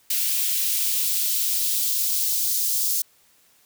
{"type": "noise with high-pass filter sweep", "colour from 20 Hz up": "blue", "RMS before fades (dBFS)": -23, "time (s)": [0.1, 3.02], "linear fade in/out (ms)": 5, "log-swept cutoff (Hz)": [2500, 5000], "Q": 1.2, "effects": ["white hiss -59 dBFS RMS until 3.65 s"]}